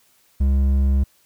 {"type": "tone with hard clipping", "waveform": "sine", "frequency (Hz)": 67.9, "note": "C#2", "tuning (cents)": -35, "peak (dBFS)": -16, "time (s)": [0.4, 1.04], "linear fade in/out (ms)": 10, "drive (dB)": 6, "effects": ["white hiss -59 dBFS RMS until 1.25 s"]}